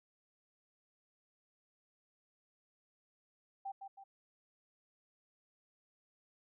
sine tone with echo, 784 Hz, G5, in tune, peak -39 dBFS, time 3.65-3.72 s, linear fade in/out 10 ms, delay 160 ms, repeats 2, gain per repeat -6 dB, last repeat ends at 4.04 s, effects none

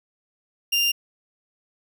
30% pulse tone, 2794 Hz, F7, in tune, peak -16 dBFS, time 0.72-0.92 s, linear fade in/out 10 ms, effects none

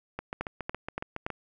two click trains, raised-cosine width 0.5 ms, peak -16 / -19 dBFS, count 4 / 9, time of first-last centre 0.41-1.265 / 0.19-1.303 s, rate 3.51 / 7.19 Hz, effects none

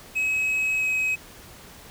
triangle tone with pitch glide, 2556 to 2541 Hz, D#7 to D#7, +46 to +36 cents, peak -20 dBFS, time 0.15-1.16 s, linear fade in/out 20 ms, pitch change -10 cents, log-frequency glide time 0.78-0.88 s, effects pink hiss -46 dBFS RMS until 1.9 s

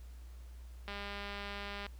click train, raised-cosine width 0.3 ms, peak -27 dBFS, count 200, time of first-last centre 0.88-1.865 s, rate 202 Hz, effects added 60 Hz sine -47 dBFS peak until 1.99 s + pink hiss -65 dBFS RMS until 1.99 s

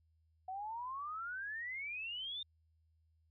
sine exponential sweep, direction up, 736 to 3668 Hz, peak -40 dBFS, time 0.48-2.43 s, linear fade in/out 5 ms, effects added 80 Hz sine -70 dBFS peak until 3.3 s

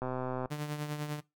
click train, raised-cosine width 1 ms, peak -22 dBFS, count 57, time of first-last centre 0.02-0.458 s, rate 128 Hz
sawtooth tone with tremolo, 149.1 Hz, D3, 27 cents sharp, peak -28 dBFS, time 0.5-1.21 s, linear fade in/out 20 ms, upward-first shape triangle, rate 10 Hz, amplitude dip 60%
effects noise-tail reverb RT60 0.2 s tail -19 dB re dry

